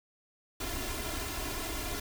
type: noise with comb filter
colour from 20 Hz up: pink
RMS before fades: -36 dBFS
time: 0.6-2 s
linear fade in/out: 5 ms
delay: 2.9 ms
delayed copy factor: +0.8
effects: none